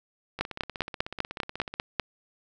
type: two click trains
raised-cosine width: 0.3 ms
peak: -9 / -20 dBFS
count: 9 / 23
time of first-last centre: 0.41-1.997 / 0.39-1.74 s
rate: 5.04 / 16.3 Hz
effects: none